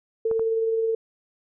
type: tone with tremolo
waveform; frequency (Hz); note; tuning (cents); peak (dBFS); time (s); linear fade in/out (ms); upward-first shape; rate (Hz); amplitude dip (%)
sine; 450; A4; +39; -19; 0.25-0.95; 5; triangle; 19; 35
type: clicks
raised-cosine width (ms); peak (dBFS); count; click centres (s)
1; -22; 2; 0.313 / 0.395
effects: none